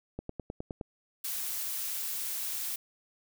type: click train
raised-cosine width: 2 ms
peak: -23 dBFS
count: 7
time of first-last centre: 0.19-0.812 s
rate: 9.65 Hz
type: noise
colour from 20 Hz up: blue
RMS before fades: -35 dBFS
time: 1.24-2.76 s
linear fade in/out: 5 ms
effects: none